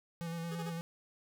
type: tone with vibrato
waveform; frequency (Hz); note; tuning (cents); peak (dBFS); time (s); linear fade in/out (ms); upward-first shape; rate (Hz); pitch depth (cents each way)
square; 167.5; E3; +28; -38; 0.21-0.81; 0; square; 8.9; 22
type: tone bursts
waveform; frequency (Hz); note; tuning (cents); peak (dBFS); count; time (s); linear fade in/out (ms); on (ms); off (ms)
20% pulse; 415.3; G#4; 0; -38; 3; 0.51-0.702; 10; 46; 27
effects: none